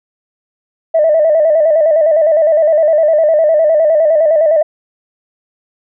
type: tone with vibrato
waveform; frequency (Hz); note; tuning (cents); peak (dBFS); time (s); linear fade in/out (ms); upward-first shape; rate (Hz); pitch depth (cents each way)
sine; 627; D#5; +13; -6; 0.94-4.63; 10; square; 9.8; 71
effects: tanh soft clip ceiling -2 dBFS